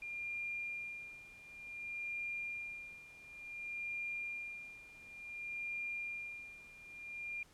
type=tone with tremolo; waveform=sine; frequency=2400 Hz; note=D7; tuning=37 cents sharp; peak=-38 dBFS; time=0.02-7.43 s; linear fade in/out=2 ms; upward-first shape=sine; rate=0.56 Hz; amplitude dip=85%; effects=pink hiss -65 dBFS RMS until 7.53 s + low-pass 11000 Hz 12 dB/octave